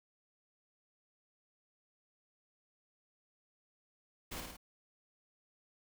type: noise with echo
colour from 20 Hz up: pink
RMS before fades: -43 dBFS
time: 4.31-4.41 s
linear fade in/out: 10 ms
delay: 53 ms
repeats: 3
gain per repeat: -3 dB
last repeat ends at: 4.569 s
effects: none